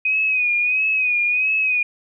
sine tone with vibrato, 2500 Hz, D#7, 8 cents sharp, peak -16 dBFS, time 0.05-1.83 s, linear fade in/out 5 ms, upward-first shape sine, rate 1.5 Hz, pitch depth 59 cents each way, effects none

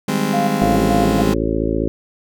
35% pulse chord, Ab major seventh, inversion second, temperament just, 155.74 / 194.67 / 207.7 / 259.6 Hz, Eb3 / G3 / Ab3 / C4, +2 / -12 / 0 / -13 cents, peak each -23 / -21 / -19 / -21 dBFS, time 0.08-1.34 s, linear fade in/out 5 ms
sine tone with tremolo, 698.5 Hz, F5, in tune, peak -17 dBFS, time 0.33-1.22 s, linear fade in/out 10 ms, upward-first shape square, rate 3.5 Hz, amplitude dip 60%
harmonic tone, 55 Hz, A1, in tune, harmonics 1 / 2 / 3 / 4 / 5 / 6 / 7 / 8 / 10, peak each -24 / -27 / -28 / -27 / -23 / -23 / -24 / -26 / -28 dBFS, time 0.62-1.88 s, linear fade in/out 0 ms
effects none

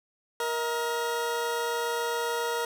20% pulse tone pair together, 470.5 / 636.4 Hz, A#4 / D#5, +16 / +39 cents, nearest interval perfect fourth, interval 523 cents, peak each -23 / -32 dBFS, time 0.4-2.65 s, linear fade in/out 2 ms, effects none

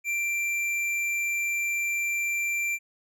sine tone with tanh clipping, 2358 Hz, D7, 6 cents sharp, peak -27 dBFS, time 0.04-2.79 s, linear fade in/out 50 ms, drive 12 dB, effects none

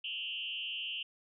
sine tone with frequency modulation, 2930 Hz, F#7, 18 cents flat, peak -36 dBFS, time 0.04-1.03 s, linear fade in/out 5 ms, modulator 177 Hz, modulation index 1.4, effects none

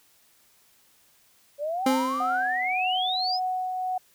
sine exponential sweep, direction up, 561 to 5274 Hz, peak -26 dBFS, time 1.58-3.4 s, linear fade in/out 50 ms
30% pulse tone with exponential decay, 261.6 Hz, C4, in tune, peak -16 dBFS, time 1.86-2.74 s, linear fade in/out 5 ms, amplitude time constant 190 ms
sine tone with tremolo, 740 Hz, F#5, in tune, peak -24 dBFS, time 2.2-3.98 s, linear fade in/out 5 ms, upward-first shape triangle, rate 1.8 Hz, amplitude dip 35%
effects white hiss -61 dBFS RMS until 4.14 s

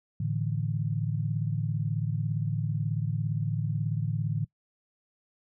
sine chord, A suspended fourth, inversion none, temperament equal, 110 / 146.83 / 164.81 Hz, A2 / D3 / E3, 0 / 0 / 0 cents, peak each -30 / -30 / -34 dBFS, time 0.2-4.45 s, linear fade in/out 5 ms, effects noise-tail reverb RT60 0.1 s tail -22 dB re dry

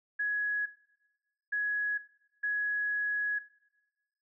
sine tone bursts at uneven times, 1676 Hz, G#6, 15 cents sharp, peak -28 dBFS, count 3, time 0.19-0.66 / 1.52-1.98 / 2.43-3.39 s, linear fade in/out 10 ms, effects noise-tail reverb RT60 1.0 s tail -18 dB re dry

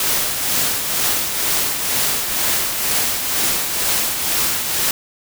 white noise with tremolo, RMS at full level -17 dBFS, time 0-4.91 s, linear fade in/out 2 ms, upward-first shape triangle, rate 2.1 Hz, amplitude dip 50%, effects none

